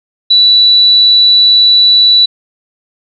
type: tone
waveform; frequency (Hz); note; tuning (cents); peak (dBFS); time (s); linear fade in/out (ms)
sine; 3951; B7; 0; -3; 0.3-2.26; 10
effects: none